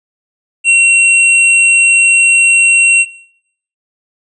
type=tone; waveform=square; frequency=2733 Hz; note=F7; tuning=38 cents flat; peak=-5 dBFS; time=0.64-3.06 s; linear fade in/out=50 ms; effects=noise-tail reverb RT60 0.7 s tail -20 dB re dry + resampled to 22050 Hz